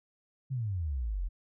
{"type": "exponential sweep", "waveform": "sine", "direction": "down", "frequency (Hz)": [138.59, 39.75], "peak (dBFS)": -30, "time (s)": [0.5, 1.29], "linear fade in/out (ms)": 20, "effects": []}